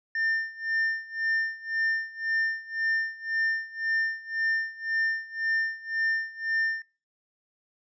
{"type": "tone with tremolo", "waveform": "triangle", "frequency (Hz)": 1800, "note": "A6", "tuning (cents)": 39, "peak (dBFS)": -21, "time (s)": [0.15, 6.82], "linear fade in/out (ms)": 2, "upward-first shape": "sine", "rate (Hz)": 1.9, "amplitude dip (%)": 90, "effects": ["noise-tail reverb RT60 0.4 s tail -25 dB re dry", "resampled to 16000 Hz"]}